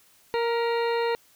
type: harmonic tone with a mistuned harmonic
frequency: 466.2 Hz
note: A#4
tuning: in tune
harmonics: 1 / 2 / 3 / 4 / 5 / 6 / 8 / 9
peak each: -24 / -29 / -38 / -36 / -40 / -40 / -44 / -41 dBFS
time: 0.34-1.15 s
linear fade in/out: 0 ms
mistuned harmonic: 4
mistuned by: +36 cents
effects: white hiss -59 dBFS RMS until 1.35 s